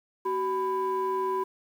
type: ring-modulated tone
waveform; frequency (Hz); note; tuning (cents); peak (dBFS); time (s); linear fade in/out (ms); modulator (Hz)
triangle; 308.5; D#4; -15; -20; 0.25-1.44; 10; 687
effects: tanh soft clip ceiling -16 dBFS + 9-bit